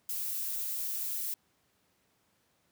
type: noise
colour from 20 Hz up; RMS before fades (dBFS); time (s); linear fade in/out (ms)
violet; -35; 0.09-1.34; 2
effects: pink hiss -72 dBFS RMS until 2.71 s + high-pass 100 Hz 12 dB/octave